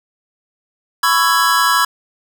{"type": "chord", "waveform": "square", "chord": "C# minor seventh", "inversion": "third", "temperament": "just", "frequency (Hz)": [997.9, 1108.7, 1330.5, 1663.1], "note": ["B5", "C#6", "E6", "G#6"], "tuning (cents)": [18, 0, 16, 2], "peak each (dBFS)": -18, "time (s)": [1.03, 1.85], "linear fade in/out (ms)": 5, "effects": []}